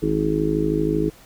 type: harmonic tone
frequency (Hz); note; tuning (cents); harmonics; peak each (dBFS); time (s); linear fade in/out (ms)
52.8; G#1; +29; 1 / 3 / 4 / 5 / 6 / 7 / 8; -30 / -25 / -34 / -29 / -22 / -29 / -24; 0.02-1.1; 10
effects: pink hiss -49 dBFS RMS until 1.25 s